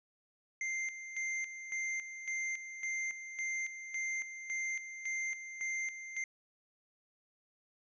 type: tone with tremolo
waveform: square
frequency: 2093 Hz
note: C7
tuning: in tune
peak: -35 dBFS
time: 0.61-6.24 s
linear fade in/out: 2 ms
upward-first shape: square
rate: 1.8 Hz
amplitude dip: 65%
effects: resampled to 16000 Hz